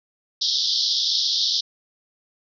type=band-pass noise; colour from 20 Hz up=white; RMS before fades=-22 dBFS; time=0.41-1.61 s; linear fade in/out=10 ms; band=3300 to 5500 Hz; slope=96 dB/octave; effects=none